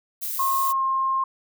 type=noise; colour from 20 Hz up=violet; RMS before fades=-29 dBFS; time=0.21-0.73 s; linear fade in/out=20 ms
type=tone with pitch glide; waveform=sine; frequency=1075 to 1063.9 Hz; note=C6 to C6; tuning=+47 to +29 cents; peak=-20 dBFS; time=0.39-1.24 s; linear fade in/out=5 ms; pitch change=-18 cents; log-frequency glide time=0.72-0.83 s
effects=none